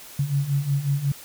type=beating tone pair; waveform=sine; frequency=137.1 / 142.6 Hz; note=C#3 / C#3; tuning=-19 / +49 cents; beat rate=5.5 Hz; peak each=-26 / -22 dBFS; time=0.19-1.12 s; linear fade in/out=5 ms; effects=white hiss -43 dBFS RMS until 1.24 s